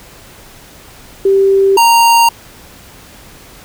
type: tone pair in turn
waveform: sine / square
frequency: 390.4 / 928.5 Hz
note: G4 / A#5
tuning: -7 / -7 cents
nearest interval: octave + minor third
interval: 1500 cents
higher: second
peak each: -6 dBFS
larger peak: neither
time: 1.25-1.77 / 1.77-2.29 s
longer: neither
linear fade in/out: 5 ms
effects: pink hiss -38 dBFS RMS until 3.64 s